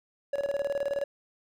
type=tone with tremolo; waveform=triangle; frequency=563 Hz; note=C#5; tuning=27 cents sharp; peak=-23 dBFS; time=0.33-1.04 s; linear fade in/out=5 ms; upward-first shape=square; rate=19 Hz; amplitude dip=75%; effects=none